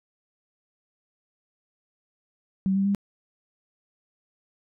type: tone with pitch steps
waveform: sine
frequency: 191.5 / 195.64 / 199.86 Hz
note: G3 / G3 / G3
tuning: -40 / -3 / +34 cents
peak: -20 dBFS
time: 2.66-2.948 s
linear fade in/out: 0 ms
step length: 96 ms
effects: none